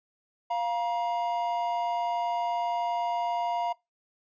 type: tone pair together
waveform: triangle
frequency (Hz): 698.5 / 950.7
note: F5 / A#5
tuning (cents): 0 / +34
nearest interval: perfect fourth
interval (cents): 534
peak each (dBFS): -27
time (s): 0.5-3.73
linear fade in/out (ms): 10
effects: noise-tail reverb RT60 0.2 s tail -22 dB re dry + resampled to 16000 Hz